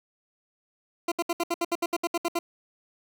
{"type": "tone bursts", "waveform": "20% pulse", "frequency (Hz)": 342.2, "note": "F4", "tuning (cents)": -35, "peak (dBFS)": -19, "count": 13, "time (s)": [1.08, 2.39], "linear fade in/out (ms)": 5, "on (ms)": 38, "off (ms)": 68, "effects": []}